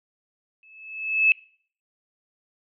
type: tone with exponential growth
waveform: sine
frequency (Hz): 2605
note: E7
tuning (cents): -21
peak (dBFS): -12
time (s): 0.63-1.32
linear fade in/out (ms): 1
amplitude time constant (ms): 150
effects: noise-tail reverb RT60 0.5 s tail -22 dB re dry